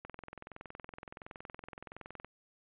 click train, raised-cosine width 0.5 ms, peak -30 dBFS, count 48, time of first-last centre 0.05-2.246 s, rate 21.4 Hz, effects resampled to 8000 Hz

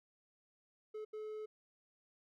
triangle tone bursts at uneven times, 429.8 Hz, A4, 41 cents flat, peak -40 dBFS, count 2, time 0.94-1.05 / 1.13-1.46 s, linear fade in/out 10 ms, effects none

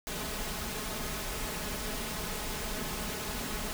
pink noise with comb filter, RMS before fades -36 dBFS, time 0.07-3.73 s, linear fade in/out 0 ms, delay 4.7 ms, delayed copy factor +0.55, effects none

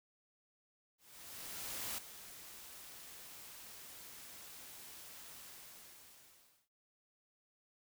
white noise with ADSR envelope, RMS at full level -41 dBFS, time 0.98-6.69 s, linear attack 1000 ms, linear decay 6 ms, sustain -12 dB, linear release 1300 ms, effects noise-tail reverb RT60 0.4 s tail -24 dB re dry

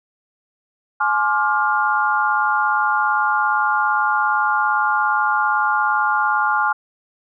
sine chord, D half-diminished seventh, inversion second, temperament just, 845.8 / 1057.2 / 1174.7 / 1409.6 Hz, Ab5 / C6 / D6 / F6, +31 / +18 / 0 / +16 cents, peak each -20 / -23 / -23 / -19 dBFS, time 1-6.73 s, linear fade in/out 10 ms, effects none

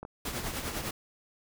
clicks, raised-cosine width 1 ms, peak -26 dBFS, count 2, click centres 0.03 / 0.051 s
pink noise with tremolo, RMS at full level -33 dBFS, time 0.25-0.91 s, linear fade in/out 5 ms, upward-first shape triangle, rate 10 Hz, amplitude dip 60%
effects none

